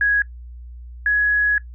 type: tone pair in turn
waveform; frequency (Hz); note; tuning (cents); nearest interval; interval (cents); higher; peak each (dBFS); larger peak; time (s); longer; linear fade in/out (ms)
sine; 1661.2 / 1676.6; G#6 / G#6; 0 / +16; unison; 16; second; -14; neither; 0.01-0.22 / 1.06-1.58; second; 2
effects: noise-tail reverb RT60 0.1 s tail -20 dB re dry + added 60 Hz sine -34 dBFS peak until 1.74 s